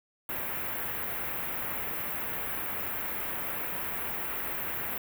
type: band-stop noise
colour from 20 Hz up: white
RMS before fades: -34 dBFS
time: 0.29-4.98 s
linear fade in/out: 2 ms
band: 2400 to 14000 Hz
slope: 24 dB/octave
effects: none